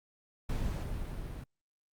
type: noise with level ramp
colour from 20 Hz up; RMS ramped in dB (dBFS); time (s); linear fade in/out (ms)
brown; -33 to -41; 0.49-1.44; 5
effects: Opus 48 kbps